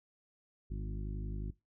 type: harmonic tone with a mistuned harmonic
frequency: 51.3 Hz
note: G#1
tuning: 21 cents flat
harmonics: 1 / 2 / 3 / 4 / 5 / 6 / 7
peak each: -37 / -44 / -46 / -50 / -53 / -55 / -54 dBFS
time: 0.7-1.51 s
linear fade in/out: 10 ms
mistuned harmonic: 4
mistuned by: +23 cents
effects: noise-tail reverb RT60 0.2 s tail -19 dB re dry